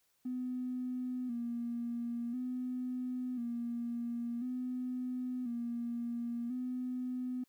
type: tone with vibrato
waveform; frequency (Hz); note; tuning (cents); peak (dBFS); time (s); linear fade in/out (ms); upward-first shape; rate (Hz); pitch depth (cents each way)
triangle; 244; B3; -21; -31; 0.25-7.44; 10; square; 0.48; 53
effects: tanh soft clip ceiling -33 dBFS + white hiss -75 dBFS RMS until 7.48 s